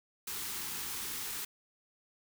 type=band-stop noise; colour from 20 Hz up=white; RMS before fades=-39 dBFS; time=0.27-1.45 s; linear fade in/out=5 ms; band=480 to 770 Hz; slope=96 dB/octave; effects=none